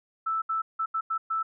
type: tone bursts at uneven times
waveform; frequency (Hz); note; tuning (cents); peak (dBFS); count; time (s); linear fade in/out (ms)
sine; 1318.5; E6; 0; -25; 6; 0.26-0.42 / 0.49-0.62 / 0.79-0.86 / 0.94-1.01 / 1.1-1.18 / 1.3-1.43; 10
effects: none